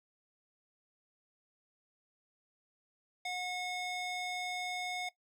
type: tone with band-pass filter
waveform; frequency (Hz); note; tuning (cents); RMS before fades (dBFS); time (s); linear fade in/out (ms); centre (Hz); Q
square; 726; F#5; -33; -38; 3.25-5.09; 5; 2900; 0.84
effects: noise-tail reverb RT60 0.1 s tail -17 dB re dry